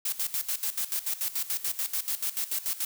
blue noise with tremolo, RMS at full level -29 dBFS, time 0.05-2.85 s, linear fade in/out 5 ms, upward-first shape square, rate 6.9 Hz, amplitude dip 80%, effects none

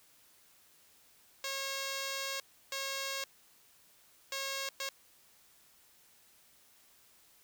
5% pulse tone bursts at uneven times, 544 Hz, C#5, 33 cents flat, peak -24 dBFS, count 4, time 1.44-2.4 / 2.72-3.24 / 4.32-4.69 / 4.8-4.89 s, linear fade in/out 2 ms, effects white hiss -64 dBFS RMS until 7.43 s

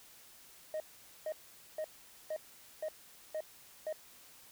sine tone bursts, 622 Hz, D#5, 1 cent flat, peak -32 dBFS, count 7, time 0.74-3.927 s, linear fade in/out 2 ms, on 61 ms, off 460 ms, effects tanh soft clip ceiling -34 dBFS + white hiss -58 dBFS RMS until 4.51 s

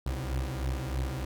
30% pulse beating tone pair, 63.6 / 66.8 Hz, C2 / C2, -48 / +36 cents, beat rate 3.2 Hz, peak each -31 / -30 dBFS, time 0.06-1.25 s, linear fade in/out 5 ms, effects none

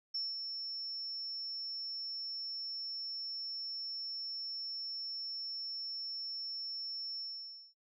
sine tone with ADSR envelope, 5400 Hz, E8, 41 cents sharp, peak -34 dBFS, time 0.14-7.74 s, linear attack 8 ms, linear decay 200 ms, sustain -5 dB, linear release 550 ms, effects noise-tail reverb RT60 0.1 s tail -22 dB re dry

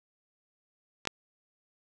clicks, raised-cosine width 0.2 ms, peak -24 / -7 dBFS, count 2, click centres 1.053 / 1.073 s, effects none

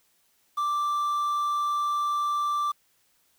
triangle tone with quantisation, 1174.7 Hz, D6, in tune, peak -22 dBFS, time 0.57-2.72 s, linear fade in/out 10 ms, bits 8, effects white hiss -67 dBFS RMS until 3.38 s

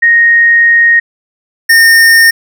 sine / square tone pair in turn, 1864.7 / 1827.4 Hz, A#6 / A#6, 0 / -35 cents, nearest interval unison, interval 35 cents, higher first, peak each -3 dBFS, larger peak neither, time 0.02-1 / 1.69-2.31 s, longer first, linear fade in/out 10 ms, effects none

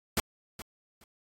pink noise with echo, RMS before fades -27 dBFS, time 0.17-0.2 s, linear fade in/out 2 ms, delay 420 ms, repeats 2, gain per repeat -15 dB, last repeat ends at 1.04 s, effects AAC 64 kbps

